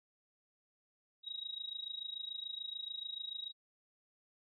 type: tone with amplitude modulation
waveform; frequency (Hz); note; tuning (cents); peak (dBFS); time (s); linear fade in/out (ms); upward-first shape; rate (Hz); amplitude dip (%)
sine; 3812; A#7; +38; -37; 1.23-3.53; 50; sine; 26.9; 85
effects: none